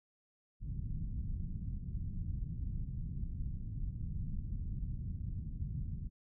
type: low-pass noise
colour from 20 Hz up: pink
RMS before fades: -39 dBFS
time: 0.6-6.1 s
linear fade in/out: 50 ms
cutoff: 170 Hz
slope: 24 dB/octave
effects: none